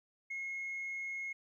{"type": "tone", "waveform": "sine", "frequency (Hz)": 2163, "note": "C#7", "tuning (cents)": -43, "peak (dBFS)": -36, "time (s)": [0.3, 1.33], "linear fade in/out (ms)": 10, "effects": ["tanh soft clip ceiling -35 dBFS", "13-bit"]}